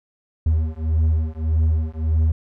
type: beating tone pair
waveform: triangle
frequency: 78.4 / 80.1 Hz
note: D#2 / E2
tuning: +14 / -49 cents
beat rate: 1.7 Hz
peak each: -18 dBFS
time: 0.46-2.32 s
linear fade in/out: 5 ms
effects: none